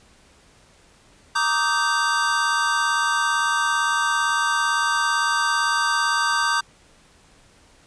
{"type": "chord", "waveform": "square", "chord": "Eb major seventh", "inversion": "second", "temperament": "just", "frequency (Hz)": [933.4, 1166.7, 1244.5, 1555.6], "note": ["Bb5", "D6", "Eb6", "G6"], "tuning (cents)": [2, -12, 0, -14], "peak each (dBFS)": [-27, -25, -28, -23], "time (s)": [1.35, 6.61], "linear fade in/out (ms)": 10, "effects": ["pink hiss -54 dBFS RMS until 7.86 s", "resampled to 22050 Hz"]}